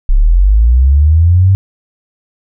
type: linear sweep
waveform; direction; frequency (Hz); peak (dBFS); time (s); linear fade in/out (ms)
sine; up; 31.71 to 98; -4; 0.09-1.55; 0
effects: none